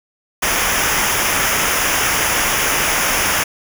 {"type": "noise with comb filter", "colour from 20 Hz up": "pink", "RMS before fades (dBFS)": -17, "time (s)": [0.42, 3.44], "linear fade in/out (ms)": 10, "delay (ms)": 0.24, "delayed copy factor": -0.75, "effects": []}